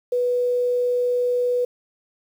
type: tone with quantisation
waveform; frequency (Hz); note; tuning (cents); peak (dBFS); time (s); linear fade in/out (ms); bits
sine; 491.6; B4; -8; -18; 0.12-1.65; 5; 8
effects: none